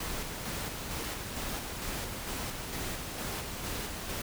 pink noise with tremolo, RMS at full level -36 dBFS, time 0-4.22 s, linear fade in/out 5 ms, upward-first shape square, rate 2.2 Hz, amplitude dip 30%, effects none

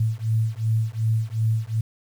sine beating tone pair, 110 / 112.7 Hz, A2 / A2, 0 / +42 cents, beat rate 2.7 Hz, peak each -23 dBFS, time 0-1.81 s, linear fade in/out 5 ms, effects 8-bit

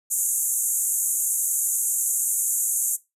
pink band-pass noise, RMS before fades -24 dBFS, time 0.1-2.97 s, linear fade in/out 20 ms, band 6600 to 13000 Hz, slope 96 dB/octave, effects noise-tail reverb RT60 0.2 s tail -18 dB re dry

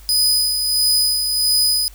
sawtooth tone with tremolo, 4986 Hz, D#8, 3 cents sharp, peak -10 dBFS, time 0.09-1.88 s, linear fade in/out 0 ms, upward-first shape sine, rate 1.5 Hz, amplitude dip 45%, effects added 50 Hz sine -39 dBFS peak until 1.94 s + white hiss -48 dBFS RMS until 1.94 s

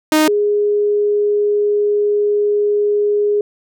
sawtooth / sine tone pair in turn, 309.5 / 413.9 Hz, D#4 / G#4, -9 / -6 cents, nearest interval perfect fourth, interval 503 cents, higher second, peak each -6 / -12 dBFS, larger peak first, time 0.12-0.28 / 0.28-3.41 s, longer second, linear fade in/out 2 ms, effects none

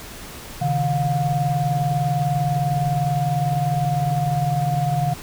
sine tone cluster, 133.8 / 153.7 / 712 Hz, C3 / D#3 / F5, +39 / -21 / +33 cents, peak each -22 dBFS, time 0.61-5.14 s, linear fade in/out 10 ms, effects tanh soft clip ceiling -8 dBFS + pink hiss -37 dBFS RMS until 5.22 s

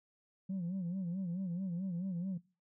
sine tone with vibrato, 181.3 Hz, F#3, 35 cents flat, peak -33 dBFS, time 0.49-2.38 s, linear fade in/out 10 ms, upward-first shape sine, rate 4.6 Hz, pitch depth 120 cents each way, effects noise-tail reverb RT60 0.3 s tail -21 dB re dry + tanh soft clip ceiling -33 dBFS

